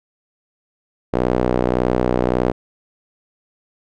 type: tone with band-pass filter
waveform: sawtooth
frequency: 61.74 Hz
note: B1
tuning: in tune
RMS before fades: -18 dBFS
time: 1.13-2.52 s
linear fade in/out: 10 ms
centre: 470 Hz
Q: 1.2
effects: none